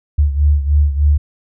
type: beating tone pair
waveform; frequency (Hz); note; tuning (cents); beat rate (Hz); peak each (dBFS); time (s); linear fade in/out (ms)
sine; 72.3 / 75.6; D2 / D#2; -27 / -49; 3.3; -11 / -16; 0.18-1.18; 10
effects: none